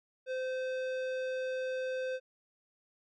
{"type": "tone with tanh clipping", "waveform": "sine", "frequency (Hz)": 516, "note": "C5", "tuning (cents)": -24, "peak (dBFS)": -35, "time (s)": [0.26, 2.2], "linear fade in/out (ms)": 50, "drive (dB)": 15, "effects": []}